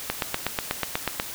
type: click train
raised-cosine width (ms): 0.3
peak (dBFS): -7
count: 10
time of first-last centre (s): 0.1-1.199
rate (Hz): 8.19
effects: white hiss -36 dBFS RMS until 1.34 s